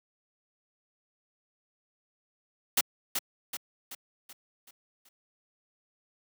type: noise with echo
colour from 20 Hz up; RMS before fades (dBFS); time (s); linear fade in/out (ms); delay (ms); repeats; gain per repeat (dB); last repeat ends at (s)
white; -24; 2.77-2.81; 5; 380; 6; -6; 5.09
effects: high-pass 200 Hz 12 dB/octave